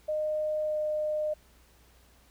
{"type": "tone with pitch glide", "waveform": "sine", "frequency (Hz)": [613, 609.5], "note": ["D#5", "D#5"], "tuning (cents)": [-26, -36], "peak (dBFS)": -27, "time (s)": [0.08, 1.34], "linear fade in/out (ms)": 10, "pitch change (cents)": -10, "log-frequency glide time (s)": [0.66, 0.77], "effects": ["added 60 Hz sine -61 dBFS peak until 2.3 s", "pink hiss -62 dBFS RMS until 2.3 s"]}